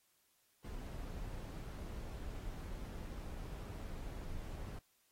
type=noise; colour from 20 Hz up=brown; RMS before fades=-45 dBFS; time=0.64-4.79 s; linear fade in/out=5 ms; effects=white hiss -75 dBFS RMS until 5.11 s + AAC 48 kbps